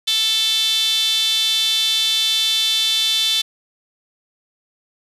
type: tone with high-pass filter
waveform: sawtooth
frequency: 441.2 Hz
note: A4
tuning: 5 cents sharp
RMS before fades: -18 dBFS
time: 0.07-3.42 s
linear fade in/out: 10 ms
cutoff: 3500 Hz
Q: 7.1
effects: resampled to 32000 Hz + 8-bit